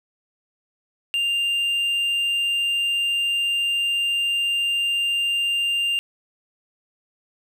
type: tone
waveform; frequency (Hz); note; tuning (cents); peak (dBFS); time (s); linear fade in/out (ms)
triangle; 2794; F7; 0; -18; 1.14-5.99; 0
effects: none